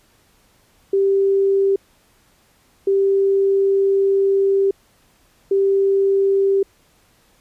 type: tone bursts at uneven times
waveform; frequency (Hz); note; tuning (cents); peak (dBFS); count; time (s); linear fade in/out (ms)
sine; 392; G4; 0; -13; 3; 0.93-1.76 / 2.87-4.71 / 5.51-6.63; 5
effects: pink hiss -57 dBFS RMS until 7.4 s + resampled to 32000 Hz